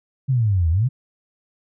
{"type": "exponential two-way sweep", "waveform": "sine", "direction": "down then up", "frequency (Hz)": [138.59, 78, 138.59], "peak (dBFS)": -15, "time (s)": [0.28, 0.89], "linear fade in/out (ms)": 20, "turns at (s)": 0.7, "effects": []}